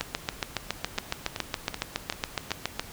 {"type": "two click trains", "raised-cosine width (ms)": 0.2, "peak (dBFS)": [-14, -9], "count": [5, 21], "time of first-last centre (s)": [[0.98, 2.507], [0.01, 2.796]], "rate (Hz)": [2.62, 7.18], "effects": ["pink hiss -45 dBFS RMS until 2.92 s"]}